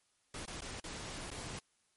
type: noise with dropouts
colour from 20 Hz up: pink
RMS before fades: -44 dBFS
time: 0.34-1.59 s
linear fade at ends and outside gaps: 2 ms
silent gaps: 0.455-0.478 / 0.607-0.619 / 0.8-0.84 / 1.304-1.314 s
effects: white hiss -75 dBFS RMS until 1.96 s + MP3 48 kbps